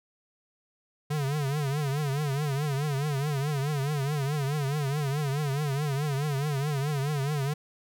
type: tone with vibrato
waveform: square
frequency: 143.3 Hz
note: D3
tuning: 42 cents flat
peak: -27 dBFS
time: 1.1-7.54 s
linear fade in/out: 10 ms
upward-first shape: triangle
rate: 4.7 Hz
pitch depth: 140 cents each way
effects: none